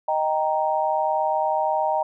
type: chord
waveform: sine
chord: Eb major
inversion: none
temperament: equal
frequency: 622.3 / 784 / 932.3 Hz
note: Eb5 / G5 / Bb5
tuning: 0 / 0 / 0 cents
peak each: -24 dBFS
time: 0.08-2.03 s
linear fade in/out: 5 ms
effects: none